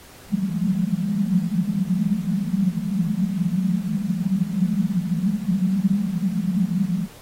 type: band-pass noise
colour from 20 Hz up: pink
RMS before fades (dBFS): -22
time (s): 0.29-7.08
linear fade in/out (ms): 50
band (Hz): 170 to 210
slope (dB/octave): 96
effects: pink hiss -46 dBFS RMS until 7.21 s + AAC 48 kbps